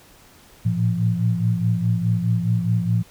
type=tone cluster; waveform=sine; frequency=110.6 / 115.4 / 172.5 Hz; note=A2 / A#2 / F3; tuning=+9 / -17 / -21 cents; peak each=-22 dBFS; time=0.65-3.03 s; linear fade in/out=10 ms; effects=pink hiss -50 dBFS RMS until 3.1 s